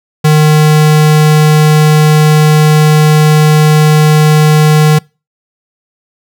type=tone; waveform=square; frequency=153 Hz; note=D#3; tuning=29 cents flat; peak=-4 dBFS; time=0.24-4.99 s; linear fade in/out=10 ms; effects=noise-tail reverb RT60 0.3 s tail -26 dB re dry